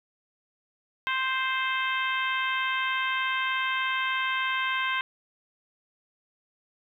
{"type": "harmonic tone", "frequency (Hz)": 523.3, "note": "C5", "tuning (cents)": 0, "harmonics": [2, 3, 4, 5, 6, 7], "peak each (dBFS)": [-30, -30, -32, -34, -35, -42], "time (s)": [1.07, 5.01], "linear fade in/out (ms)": 0, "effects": ["10-bit"]}